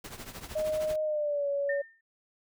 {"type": "noise with tremolo", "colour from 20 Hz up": "pink", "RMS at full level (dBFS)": -40, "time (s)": [0.04, 0.96], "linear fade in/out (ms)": 5, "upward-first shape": "triangle", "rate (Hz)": 13, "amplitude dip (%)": 80}
{"type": "tone with pitch glide", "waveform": "sine", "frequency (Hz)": [619, 564.4], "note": ["D#5", "C#5"], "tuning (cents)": [-9, 31], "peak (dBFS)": -27, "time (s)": [0.55, 1.82], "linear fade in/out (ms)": 10, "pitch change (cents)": -160, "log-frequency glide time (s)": [1.03, 1.48]}
{"type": "tone with exponential decay", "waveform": "sine", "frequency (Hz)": 1811, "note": "A6", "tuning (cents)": 49, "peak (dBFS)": -29, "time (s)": [1.69, 2.01], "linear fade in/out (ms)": 5, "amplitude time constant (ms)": 69}
{"effects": []}